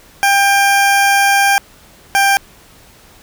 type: tone pair in turn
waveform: 20% pulse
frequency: 796 / 791.7 Hz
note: G5 / G5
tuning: +26 / +17 cents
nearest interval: unison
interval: 9 cents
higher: first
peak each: -4 dBFS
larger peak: neither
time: 0.23-1.58 / 2.15-2.37 s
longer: first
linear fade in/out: 0 ms
effects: pink hiss -44 dBFS RMS until 3.22 s